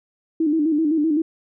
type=tone with vibrato; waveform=sine; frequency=309.4 Hz; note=D#4; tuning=10 cents flat; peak=-16 dBFS; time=0.4-1.22 s; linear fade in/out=5 ms; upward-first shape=square; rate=7.8 Hz; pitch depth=79 cents each way; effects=none